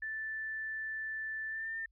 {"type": "tone with pitch glide", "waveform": "sine", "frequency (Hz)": [1760, 1802.2], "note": ["A6", "A6"], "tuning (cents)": [0, 41], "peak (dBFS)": -36, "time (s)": [0.02, 1.86], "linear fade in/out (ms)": 5, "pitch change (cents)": 41, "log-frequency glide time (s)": [1.48, 1.72], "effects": ["added 50 Hz sine -66 dBFS peak until 1.91 s"]}